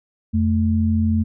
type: tone pair together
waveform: sine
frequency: 87.31 / 220 Hz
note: F2 / A3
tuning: 0 / 0 cents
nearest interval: octave + major third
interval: 1600 cents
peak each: -18 dBFS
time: 0.33-1.24 s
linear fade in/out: 20 ms
effects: none